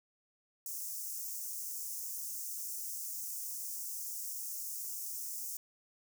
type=high-pass noise; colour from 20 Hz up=white; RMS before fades=-41 dBFS; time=0.66-5.57 s; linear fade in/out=2 ms; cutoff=5600 Hz; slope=48 dB/octave; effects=none